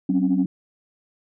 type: tone cluster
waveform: sine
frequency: 187.6 / 266.4 / 279.1 Hz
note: F#3 / C4 / C#4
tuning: +24 / +31 / +12 cents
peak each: -21 dBFS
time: 0.09-0.46 s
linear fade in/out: 5 ms
effects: tanh soft clip ceiling -10 dBFS